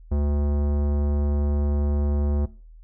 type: tone with tanh clipping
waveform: sine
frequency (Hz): 72.5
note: D2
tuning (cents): -22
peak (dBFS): -22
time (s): 0.11-2.46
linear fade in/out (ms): 10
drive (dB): 18
effects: noise-tail reverb RT60 0.4 s tail -20 dB re dry + added 40 Hz sine -43 dBFS peak until 2.83 s